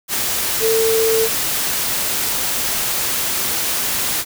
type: tone in noise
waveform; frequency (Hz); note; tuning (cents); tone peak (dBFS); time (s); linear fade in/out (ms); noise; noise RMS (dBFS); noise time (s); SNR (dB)
sine; 447.5; A4; +29; -14; 0.6-1.29; 50; white; -20; 0.08-4.25; +3
effects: none